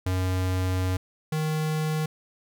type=tone pair in turn; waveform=square; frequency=92.5 / 155.57 Hz; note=F#2 / D#3; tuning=0 / 0 cents; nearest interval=major sixth; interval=900 cents; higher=second; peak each=-24 / -25 dBFS; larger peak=first; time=0.06-0.97 / 1.32-2.06 s; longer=first; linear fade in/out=5 ms; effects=none